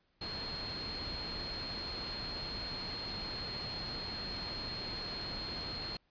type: tone in noise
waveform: sine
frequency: 4233 Hz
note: C8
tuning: 19 cents sharp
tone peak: -40 dBFS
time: 0.21-5.97 s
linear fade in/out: 5 ms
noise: pink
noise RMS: -43 dBFS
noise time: 0.21-5.97 s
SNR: 0 dB
effects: pink hiss -75 dBFS RMS until 6.1 s + resampled to 11025 Hz